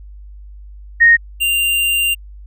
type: tone pair in turn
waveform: sine / square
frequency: 1859 / 2785 Hz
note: A#6 / F7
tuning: -5 / -5 cents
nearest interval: perfect fifth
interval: 700 cents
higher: second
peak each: -5 / -14 dBFS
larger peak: first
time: 1-1.17 / 1.4-2.15 s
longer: second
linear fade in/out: 20 ms
effects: added 50 Hz sine -33 dBFS peak until 2.46 s